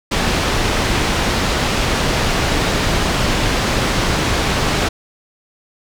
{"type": "low-pass noise", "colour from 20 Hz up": "pink", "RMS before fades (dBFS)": -17, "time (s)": [0.11, 4.89], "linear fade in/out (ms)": 10, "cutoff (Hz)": 5500, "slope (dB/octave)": 12, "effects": []}